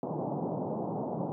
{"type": "band-pass noise", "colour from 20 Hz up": "pink", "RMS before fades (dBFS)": -34, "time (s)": [0.03, 1.32], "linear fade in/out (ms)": 0, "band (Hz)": [130, 910], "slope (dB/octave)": 48, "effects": []}